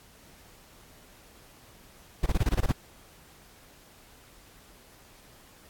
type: noise bursts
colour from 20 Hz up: brown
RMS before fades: -23 dBFS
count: 9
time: 2.23-2.719 s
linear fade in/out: 5 ms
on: 33 ms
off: 24 ms
effects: pink hiss -55 dBFS RMS until 5.69 s + AAC 64 kbps